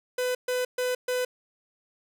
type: tone bursts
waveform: 45% pulse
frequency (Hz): 501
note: B4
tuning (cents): +25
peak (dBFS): -25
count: 4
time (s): 0.18-1.25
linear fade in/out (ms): 5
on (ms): 170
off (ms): 130
effects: none